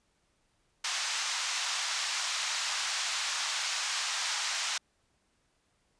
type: band-pass noise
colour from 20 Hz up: white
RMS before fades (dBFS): -33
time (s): 0.84-4.78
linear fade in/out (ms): 5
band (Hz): 840 to 6700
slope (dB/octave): 24
effects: pink hiss -73 dBFS RMS until 5.99 s + resampled to 22050 Hz